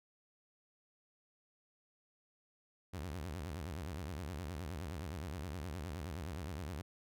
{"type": "tone with vibrato", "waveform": "sawtooth", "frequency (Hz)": 81.5, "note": "E2", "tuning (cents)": -19, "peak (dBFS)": -37, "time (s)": [2.93, 6.82], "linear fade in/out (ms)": 10, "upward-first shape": "sine", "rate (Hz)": 9.6, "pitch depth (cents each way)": 280, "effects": []}